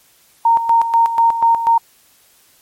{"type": "tone with tremolo", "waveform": "sine", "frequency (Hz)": 922, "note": "A#5", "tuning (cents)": -19, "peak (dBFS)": -8, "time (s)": [0.45, 1.78], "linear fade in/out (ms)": 5, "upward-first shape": "square", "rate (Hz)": 4.1, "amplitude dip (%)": 65, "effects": ["white hiss -52 dBFS RMS until 2.61 s", "MP3 64 kbps"]}